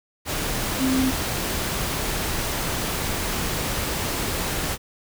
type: tone in noise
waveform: sine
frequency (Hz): 261.6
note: C4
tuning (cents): 0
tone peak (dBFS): -19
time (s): 0.78-1.13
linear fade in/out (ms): 50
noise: pink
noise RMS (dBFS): -26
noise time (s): 0.25-4.78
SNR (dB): +4
effects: none